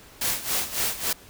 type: noise with tremolo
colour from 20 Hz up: white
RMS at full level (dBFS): -24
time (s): 0.21-1.13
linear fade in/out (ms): 5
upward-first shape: sine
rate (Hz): 3.6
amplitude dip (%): 80
effects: pink hiss -49 dBFS RMS until 1.29 s